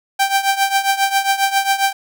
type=tone with tremolo; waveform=sawtooth; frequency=784 Hz; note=G5; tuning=in tune; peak=-7 dBFS; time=0.19-1.93 s; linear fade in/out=10 ms; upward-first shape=triangle; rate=7.4 Hz; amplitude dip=85%; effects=none